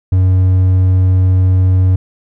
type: tone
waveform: triangle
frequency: 92.9 Hz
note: F#2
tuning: 7 cents sharp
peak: -5 dBFS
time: 0.12-1.96 s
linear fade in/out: 5 ms
effects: none